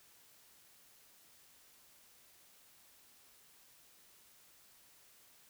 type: silence
effects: white hiss -64 dBFS RMS until 5.49 s